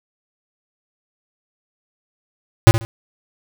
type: tone with echo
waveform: square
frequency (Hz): 113.3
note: A#2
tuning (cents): -49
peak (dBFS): -3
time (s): 2.67-2.71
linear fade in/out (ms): 0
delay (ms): 70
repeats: 2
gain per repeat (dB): -13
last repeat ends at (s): 2.85
effects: none